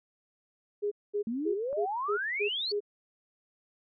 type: tone bursts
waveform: sine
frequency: 411.9 Hz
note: G#4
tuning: 14 cents flat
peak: -27 dBFS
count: 7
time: 0.82-2.805 s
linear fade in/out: 20 ms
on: 95 ms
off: 220 ms
type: exponential sweep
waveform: sine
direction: up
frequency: 217 to 4561 Hz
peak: -30 dBFS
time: 1.27-2.72 s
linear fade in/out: 2 ms
type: click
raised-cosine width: 1 ms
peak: -34 dBFS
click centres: 1.729 s
effects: none